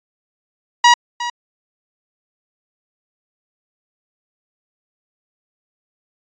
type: tone with echo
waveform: sawtooth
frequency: 960 Hz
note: B5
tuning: 49 cents flat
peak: -3 dBFS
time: 0.84-0.94 s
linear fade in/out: 5 ms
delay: 360 ms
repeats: 1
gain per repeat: -14 dB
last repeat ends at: 1.3 s
effects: resampled to 16000 Hz